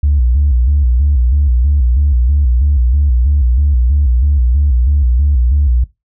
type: tone with vibrato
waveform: sine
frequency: 66.1 Hz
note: C2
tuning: 18 cents sharp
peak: -7 dBFS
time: 0.03-5.84 s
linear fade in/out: 5 ms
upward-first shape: square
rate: 3.1 Hz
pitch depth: 150 cents each way
effects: noise-tail reverb RT60 0.2 s tail -19 dB re dry + tanh soft clip ceiling -4 dBFS